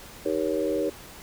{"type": "chord", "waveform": "sine", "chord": "Eb dominant seventh", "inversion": "none", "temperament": "equal with one note detuned", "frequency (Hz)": [311.1, 392, 472.7, 554.4], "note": ["Eb4", "G4", "Bb4", "Db5"], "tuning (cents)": [0, 0, 24, 0], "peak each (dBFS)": -29, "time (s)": [0.25, 0.9], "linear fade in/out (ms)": 10, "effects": ["pink hiss -45 dBFS RMS until 1.22 s"]}